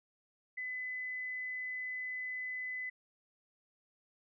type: tone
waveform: sine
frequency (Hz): 2011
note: B6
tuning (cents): +31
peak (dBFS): -37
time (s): 0.57-2.9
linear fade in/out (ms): 10
effects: none